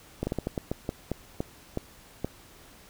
slowing click train, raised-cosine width 2 ms, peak -15 dBFS, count 12, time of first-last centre 0.23-2.246 s, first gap 40 ms, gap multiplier 1.28, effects pink hiss -53 dBFS RMS until 2.89 s

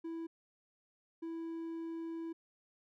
triangle tone bursts at uneven times, 329.6 Hz, E4, in tune, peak -37 dBFS, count 2, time 0.04-0.27 / 1.22-2.33 s, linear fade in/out 10 ms, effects none

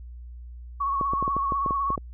sine tone with vibrato, 1109 Hz, C#6, in tune, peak -23 dBFS, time 0.8-1.96 s, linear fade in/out 10 ms, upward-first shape sine, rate 16 Hz, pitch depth 38 cents each way
clicks, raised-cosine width 2 ms, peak -17 dBFS, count 10, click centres 1.012 / 1.135 / 1.226 / 1.279 / 1.366 / 1.522 / 1.662 / 1.708 / 1.904 / 1.978 s
effects added 60 Hz sine -38 dBFS peak until 2.13 s

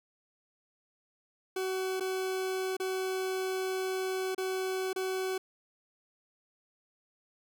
40% pulse tone with dropouts, 376.6 Hz, F#4, 31 cents sharp, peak -30 dBFS, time 1.56-5.38 s, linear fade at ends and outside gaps 5 ms, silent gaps 1.999-2.006 / 2.768-2.799 / 4.348-4.379 / 4.931-4.96 s, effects none

